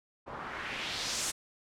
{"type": "noise with low-pass filter sweep", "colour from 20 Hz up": "white", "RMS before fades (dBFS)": -37, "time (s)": [0.26, 1.32], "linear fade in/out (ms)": 20, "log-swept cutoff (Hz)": [870, 8900], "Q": 1.7, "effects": []}